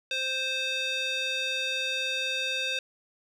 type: tone with band-pass filter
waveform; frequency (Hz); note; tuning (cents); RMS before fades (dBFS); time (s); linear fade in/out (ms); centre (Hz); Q
square; 523; C5; -1; -30; 0.11-2.79; 2; 3200; 3.5
effects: none